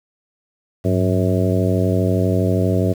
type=harmonic tone with a mistuned harmonic; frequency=92.5 Hz; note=F#2; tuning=in tune; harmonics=1 / 2 / 3 / 4 / 5 / 6 / 7; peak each=-18 / -21 / -23 / -24 / -25 / -26 / -26 dBFS; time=0.84-2.94 s; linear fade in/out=20 ms; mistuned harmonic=1; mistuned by=+130 cents; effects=7-bit